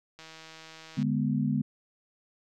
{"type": "click train", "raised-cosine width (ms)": 0.2, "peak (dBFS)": -30, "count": 135, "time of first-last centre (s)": [0.19, 1.028], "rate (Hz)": 160}
{"type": "chord", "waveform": "sine", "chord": "G# diminished", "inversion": "second", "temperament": "equal", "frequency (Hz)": [146.83, 207.7, 246.9], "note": ["D3", "G#3", "B3"], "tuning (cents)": [0, 0, 0], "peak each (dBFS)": -29, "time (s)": [0.97, 1.62], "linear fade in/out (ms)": 10}
{"effects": []}